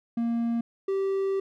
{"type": "tone pair in turn", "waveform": "triangle", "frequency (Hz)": [233.1, 388.9], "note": ["A#3", "G4"], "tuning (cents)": [0, -14], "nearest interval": "major sixth", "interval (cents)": 886, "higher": "second", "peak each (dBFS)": [-22, -22], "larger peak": "neither", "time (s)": [[0.17, 0.61], [0.88, 1.4]], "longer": "second", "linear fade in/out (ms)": 5, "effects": []}